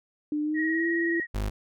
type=tone with pitch glide; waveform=sine; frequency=299.1 to 335.7 Hz; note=D4 to E4; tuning=+32 to +32 cents; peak=-25 dBFS; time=0.32-1.2 s; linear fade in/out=2 ms; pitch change=+200 cents; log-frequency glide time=0.42-0.87 s
type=tone with vibrato; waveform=sine; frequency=1895 Hz; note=A#6; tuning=28 cents sharp; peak=-27 dBFS; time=0.54-1.27 s; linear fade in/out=50 ms; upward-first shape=sine; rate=19 Hz; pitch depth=26 cents each way
type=tone; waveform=35% pulse; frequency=51.5 Hz; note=G#1; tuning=14 cents flat; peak=-25 dBFS; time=1.34-1.5 s; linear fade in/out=10 ms
effects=none